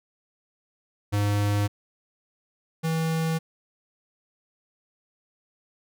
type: tone pair in turn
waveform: square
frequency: 102.6 / 161.88 Hz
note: G#2 / E3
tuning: -21 / -31 cents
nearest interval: minor sixth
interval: 790 cents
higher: second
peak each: -22 / -24 dBFS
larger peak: first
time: 1.12-1.68 / 2.83-3.39 s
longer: neither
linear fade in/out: 20 ms
effects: none